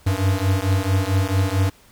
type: beating tone pair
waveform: square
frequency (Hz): 93.7 / 98.2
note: F#2 / G2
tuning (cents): +22 / +4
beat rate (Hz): 4.5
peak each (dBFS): -21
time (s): 0.06-1.7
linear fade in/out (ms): 10
effects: pink hiss -52 dBFS RMS until 1.91 s